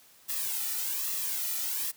blue noise with flanger, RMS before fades -32 dBFS, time 0.28-1.92 s, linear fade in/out 20 ms, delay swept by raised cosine 1.3 to 1.87 ms, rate 1.2 Hz, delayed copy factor -0.7, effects white hiss -58 dBFS RMS until 1.96 s + high-pass 60 Hz 12 dB/octave

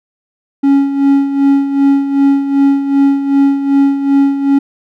triangle tone with tremolo, 277.5 Hz, C#4, 2 cents sharp, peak -3 dBFS, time 0.63-4.59 s, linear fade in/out 10 ms, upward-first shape sine, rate 2.6 Hz, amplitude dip 65%, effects none

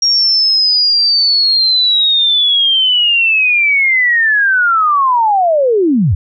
sine linear sweep, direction down, 5610 to 72.2 Hz, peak -8 dBFS, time 0.02-6.15 s, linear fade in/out 5 ms, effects none

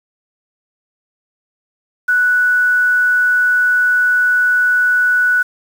sine tone with quantisation, 1480 Hz, F#6, in tune, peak -10 dBFS, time 2.08-5.43 s, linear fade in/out 10 ms, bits 6, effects none

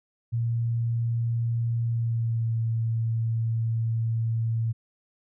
sine tone with pitch glide, 116.54 to 113.75 Hz, A#2 to A#2, 0 to -42 cents, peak -23 dBFS, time 0.32-4.73 s, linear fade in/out 20 ms, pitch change -42 cents, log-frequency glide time 1.84-2.58 s, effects none

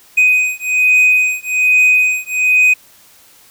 triangle beating tone pair, 2501 / 2502.2 Hz, D#7 / D#7, +8 / +9 cents, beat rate 1.2 Hz, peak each -11 dBFS, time 0.17-2.74 s, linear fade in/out 10 ms, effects white hiss -46 dBFS RMS until 3.5 s

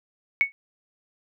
sine tone with exponential decay, 2217 Hz, C#7, in tune, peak -12 dBFS, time 0.41-0.52 s, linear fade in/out 0 ms, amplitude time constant 23 ms, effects none

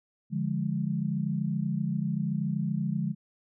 sine chord, D diminished, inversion none, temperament equal, 146.83 / 174.61 / 207.7 Hz, D3 / F3 / Ab3, 0 / 0 / 0 cents, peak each -31 dBFS, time 0.3-3.15 s, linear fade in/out 50 ms, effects none

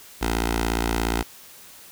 10% pulse tone with notch filter, 57.1 Hz, A#1, 35 cents flat, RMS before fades -24 dBFS, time 0.21-1.23 s, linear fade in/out 10 ms, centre 140 Hz, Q 0.52, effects white hiss -46 dBFS RMS until 1.91 s

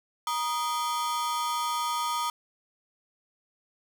45% pulse ring-modulated tone, 1095 Hz, C#6, 22 cents flat, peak -24 dBFS, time 0.27-2.3 s, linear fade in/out 2 ms, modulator 146 Hz, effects none

